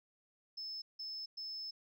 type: tone bursts at uneven times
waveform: sine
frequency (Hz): 5240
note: E8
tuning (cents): -11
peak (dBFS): -40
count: 3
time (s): 0.57-0.82 / 0.99-1.26 / 1.37-1.71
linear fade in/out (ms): 10
effects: tanh soft clip ceiling -37 dBFS